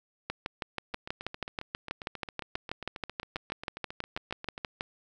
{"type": "two click trains", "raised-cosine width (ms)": 0.3, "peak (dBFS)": [-23, -16], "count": [28, 29], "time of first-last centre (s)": [[0.94, 4.579], [0.3, 4.809]], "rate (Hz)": [7.42, 6.21], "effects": []}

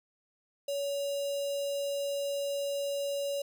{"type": "tone with notch filter", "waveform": "square", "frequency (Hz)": 564, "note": "C#5", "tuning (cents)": 30, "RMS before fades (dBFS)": -33, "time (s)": [0.68, 3.42], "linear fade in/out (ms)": 5, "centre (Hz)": 1700, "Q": 1.6, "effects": []}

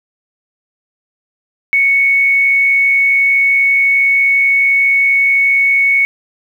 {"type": "tone with frequency modulation", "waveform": "sine", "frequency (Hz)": 2217, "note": "C#7", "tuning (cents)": 0, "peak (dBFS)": -8, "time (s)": [1.73, 6.05], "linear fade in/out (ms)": 0, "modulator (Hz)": 70.6, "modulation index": 0.26, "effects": ["7-bit"]}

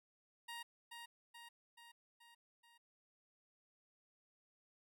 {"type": "tone with echo", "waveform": "15% pulse", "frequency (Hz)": 938, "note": "A#5", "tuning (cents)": 11, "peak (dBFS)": -40, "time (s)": [0.48, 0.63], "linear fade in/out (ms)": 10, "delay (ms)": 430, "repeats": 5, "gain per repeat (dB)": -4, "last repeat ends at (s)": 2.78, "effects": []}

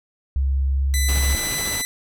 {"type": "tone with pitch glide", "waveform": "sine", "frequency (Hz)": [67.7, 68.33], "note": ["C#2", "C#2"], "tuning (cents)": [-40, -24], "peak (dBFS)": -17, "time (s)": [0.36, 1.35], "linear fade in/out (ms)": 0, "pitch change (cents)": 16, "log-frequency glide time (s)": [0.7, 0.89]}
{"type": "tone", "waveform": "10% pulse", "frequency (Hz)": 2000, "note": "B6", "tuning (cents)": 21, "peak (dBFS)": -14, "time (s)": [0.94, 1.85], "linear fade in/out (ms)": 0}
{"type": "noise with tremolo", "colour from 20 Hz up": "pink", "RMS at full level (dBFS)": -29, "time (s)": [1.08, 1.82], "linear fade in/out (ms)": 10, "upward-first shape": "square", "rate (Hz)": 14, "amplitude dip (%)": 25}
{"effects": []}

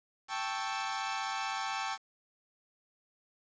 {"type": "chord", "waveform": "sawtooth", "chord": "A dominant seventh", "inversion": "third", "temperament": "equal", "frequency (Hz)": [784, 880, 1108.7, 1318.5], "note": ["G5", "A5", "C#6", "E6"], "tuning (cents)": [0, 0, 0, 0], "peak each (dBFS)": [-34, -35, -36, -37], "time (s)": [0.28, 1.98], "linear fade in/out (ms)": 50, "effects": ["resampled to 16000 Hz", "9-bit"]}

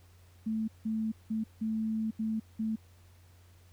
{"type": "tone bursts at uneven times", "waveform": "sine", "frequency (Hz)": 220, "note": "A3", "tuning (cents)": 0, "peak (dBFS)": -29, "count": 6, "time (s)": [[0.46, 0.68], [0.85, 1.12], [1.3, 1.44], [1.61, 2.11], [2.19, 2.4], [2.59, 2.76]], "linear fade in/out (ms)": 10, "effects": ["added 89 Hz sine -56 dBFS peak until 3.72 s", "pink hiss -65 dBFS RMS until 3.72 s"]}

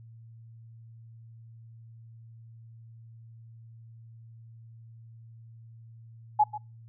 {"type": "tone with echo", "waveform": "sine", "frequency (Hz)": 844, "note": "G#5", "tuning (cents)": 28, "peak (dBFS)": -17, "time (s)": [6.39, 6.44], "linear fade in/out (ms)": 10, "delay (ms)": 140, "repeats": 1, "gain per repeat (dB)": -15, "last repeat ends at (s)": 6.58, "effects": ["noise-tail reverb RT60 0.3 s tail -26 dB re dry", "added 114 Hz sine -47 dBFS peak until 6.88 s"]}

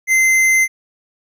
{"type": "tone with tanh clipping", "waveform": "sine", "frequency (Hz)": 2071, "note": "C7", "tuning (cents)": -18, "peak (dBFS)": -12, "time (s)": [0.07, 0.68], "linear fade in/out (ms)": 50, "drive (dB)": 15, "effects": []}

